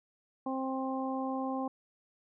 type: harmonic tone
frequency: 263.9 Hz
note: C4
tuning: 15 cents sharp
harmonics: 1 / 2 / 3 / 4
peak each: -34 / -39 / -38 / -41 dBFS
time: 0.46-1.68 s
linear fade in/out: 5 ms
effects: none